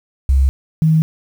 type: tone pair in turn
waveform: sine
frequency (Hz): 67.1 / 158.58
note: C2 / D#3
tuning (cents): +44 / +33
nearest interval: octave + minor third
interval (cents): 1489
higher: second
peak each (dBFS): -9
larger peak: neither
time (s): 0.29-0.49 / 0.82-1.02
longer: neither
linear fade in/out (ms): 0
effects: 7-bit